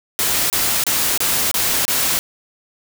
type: noise bursts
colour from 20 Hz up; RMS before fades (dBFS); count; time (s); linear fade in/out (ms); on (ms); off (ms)
white; -18; 6; 0.19-2.19; 0; 310; 28
effects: none